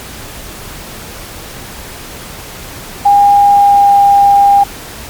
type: tone with pitch glide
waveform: sine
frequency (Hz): 810 to 803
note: G#5 to G5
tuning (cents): -43 to +41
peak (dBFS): -3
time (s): 3.05-4.64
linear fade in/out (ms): 10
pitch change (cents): -16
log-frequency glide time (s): 3.39-4.04
effects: pink hiss -28 dBFS RMS until 5.09 s + MP3 96 kbps